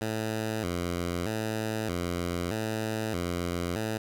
10% pulse tone with vibrato, 98 Hz, G2, in tune, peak -21 dBFS, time 0.01-3.98 s, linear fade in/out 5 ms, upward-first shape square, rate 0.8 Hz, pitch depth 200 cents each way, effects none

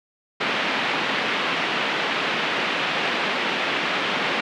white band-pass noise, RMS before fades -24 dBFS, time 0.4-4.41 s, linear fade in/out 10 ms, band 170 to 3100 Hz, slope 24 dB/octave, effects none

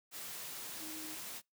sine tone in noise, 313.5 Hz, D#4, 13 cents sharp, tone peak -48 dBFS, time 0.78-1.17 s, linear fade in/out 50 ms, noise white, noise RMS -45 dBFS, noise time 0.11-1.42 s, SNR -6 dB, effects noise-tail reverb RT60 0.2 s tail -26 dB re dry + high-pass 100 Hz 12 dB/octave

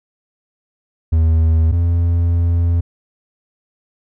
triangle tone pair in turn, 80.7 / 85.36 Hz, E2 / F2, -36 / -39 cents, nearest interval minor second, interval 97 cents, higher second, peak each -8 / -10 dBFS, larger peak first, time 1.12-1.72 / 1.72-2.81 s, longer second, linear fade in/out 10 ms, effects none

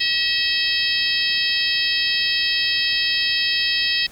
harmonic tone with a mistuned harmonic, 641 Hz, E5, 49 cents flat, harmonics 3 / 4 / 5 / 6 / 7 / 8, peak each -25 / -25 / -25 / -25 / -25 / -25 dBFS, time 0-4.07 s, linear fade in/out 10 ms, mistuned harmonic 4, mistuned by +21 cents, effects pink hiss -46 dBFS RMS until 4.11 s

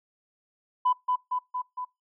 sine tone with echo, 1000 Hz, B5, 21 cents sharp, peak -19 dBFS, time 0.85-0.93 s, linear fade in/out 10 ms, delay 230 ms, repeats 4, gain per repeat -3 dB, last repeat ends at 1.85 s, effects noise-tail reverb RT60 0.2 s tail -23 dB re dry + tanh soft clip ceiling -15 dBFS

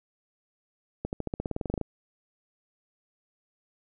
accelerating click train, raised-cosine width 2 ms, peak -17 dBFS, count 15, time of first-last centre 1.05-1.813 s, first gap 79 ms, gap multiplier 0.94, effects none

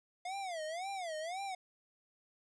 square tone with vibrato, 700 Hz, F5, 4 cents sharp, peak -39 dBFS, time 0.25-1.55 s, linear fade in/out 5 ms, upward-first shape sine, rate 1.9 Hz, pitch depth 220 cents each way, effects resampled to 22050 Hz + 12-bit

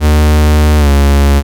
45% pulse tone with pitch glide, 75.5 to 70.44 Hz, D2 to C#2, +48 to +28 cents, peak -5 dBFS, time 0-1.43 s, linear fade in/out 50 ms, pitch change -120 cents, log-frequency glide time 0.78-0.89 s, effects none

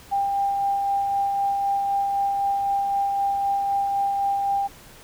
sine tone with tremolo, 796 Hz, G5, 26 cents sharp, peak -19 dBFS, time 0.11-4.68 s, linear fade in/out 20 ms, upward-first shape sine, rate 3.9 Hz, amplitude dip 25%, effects pink hiss -47 dBFS RMS until 5.03 s

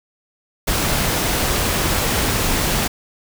pink noise, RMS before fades -19 dBFS, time 0.67-2.88 s, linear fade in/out 10 ms, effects none

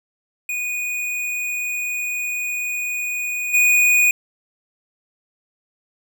square tone with level steps, 2469 Hz, D#7, 14 cents flat, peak -23 / -13 dBFS, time 0.49-4.11 s, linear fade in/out 2 ms, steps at 3.53 s, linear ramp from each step 20 ms, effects none

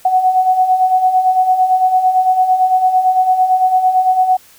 sine beating tone pair, 737 / 745.9 Hz, F#5 / F#5, -7 / +14 cents, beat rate 8.9 Hz, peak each -17 / -10 dBFS, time 0.05-4.37 s, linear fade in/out 5 ms, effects white hiss -45 dBFS RMS until 4.58 s

